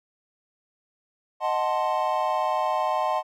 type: chord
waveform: triangle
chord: D# diminished seventh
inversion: none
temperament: equal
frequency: 622.3 / 740 / 880 / 1046.5 Hz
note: D#5 / F#5 / A5 / C6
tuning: 0 / 0 / 0 / 0 cents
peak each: -26 dBFS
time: 1.4-3.23 s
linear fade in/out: 50 ms
effects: none